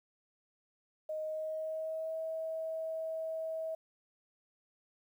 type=tone with pitch glide; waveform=sine; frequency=622.3 to 643.5 Hz; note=D#5 to E5; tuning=0 to -42 cents; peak=-35 dBFS; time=1.09-3.75 s; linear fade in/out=5 ms; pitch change=+58 cents; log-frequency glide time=1.21-2.16 s; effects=11-bit